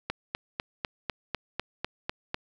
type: click train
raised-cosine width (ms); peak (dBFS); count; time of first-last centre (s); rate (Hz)
0.3; -13; 10; 0.1-2.344; 4.01
effects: none